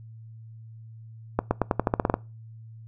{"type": "accelerating click train", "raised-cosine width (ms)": 1, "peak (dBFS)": -7, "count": 11, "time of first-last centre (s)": [1.39, 2.141], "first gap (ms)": 120, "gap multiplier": 0.89, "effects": ["noise-tail reverb RT60 0.3 s tail -23 dB re dry", "added 112 Hz sine -42 dBFS peak until 2.87 s"]}